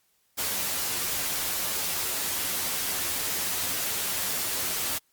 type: noise with comb filter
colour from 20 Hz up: white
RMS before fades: -29 dBFS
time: 0.37-4.99 s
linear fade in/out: 20 ms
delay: 11 ms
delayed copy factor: +0.5
effects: white hiss -69 dBFS RMS until 5.12 s + Opus 48 kbps